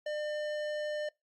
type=tone with tanh clipping; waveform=sine; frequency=601 Hz; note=D5; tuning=40 cents sharp; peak=-35 dBFS; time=0.06-1.09 s; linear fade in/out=5 ms; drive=16 dB; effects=noise-tail reverb RT60 0.2 s tail -24 dB re dry + Opus 48 kbps